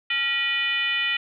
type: tone with frequency modulation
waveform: sine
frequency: 2453 Hz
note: D#7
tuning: 25 cents flat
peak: -21 dBFS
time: 0.1-1.17 s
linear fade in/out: 5 ms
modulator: 534 Hz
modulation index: 1.4
effects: none